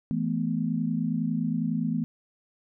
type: chord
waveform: sine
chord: E suspended fourth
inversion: none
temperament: equal with one note detuned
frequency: 164.81 / 217.1 / 246.9 Hz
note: E3 / A3 / B3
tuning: 0 / -23 / 0 cents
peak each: -29 dBFS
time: 0.11-2.04 s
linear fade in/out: 0 ms
effects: none